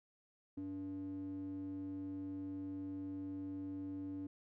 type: tone with band-pass filter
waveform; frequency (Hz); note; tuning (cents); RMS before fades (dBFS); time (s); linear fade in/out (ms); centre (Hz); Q
square; 96; G2; -36; -44; 0.57-4.27; 5; 260; 8
effects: none